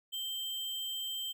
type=tone with sample-and-hold; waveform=sine; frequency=3136 Hz; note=G7; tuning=in tune; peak=-35 dBFS; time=0.12-1.33 s; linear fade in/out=20 ms; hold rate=11025 Hz; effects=none